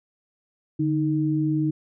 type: tone pair together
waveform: sine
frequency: 147.8 / 311.4 Hz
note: D3 / D#4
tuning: +11 / +2 cents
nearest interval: octave + minor second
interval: 1291 cents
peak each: -24 / -22 dBFS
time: 0.79-1.71 s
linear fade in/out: 10 ms
effects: none